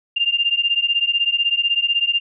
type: beating tone pair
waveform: sine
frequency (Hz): 2790 / 2806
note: F7 / F7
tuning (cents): -2 / +8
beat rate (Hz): 16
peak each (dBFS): -19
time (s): 0.16-2.2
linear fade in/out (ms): 10
effects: none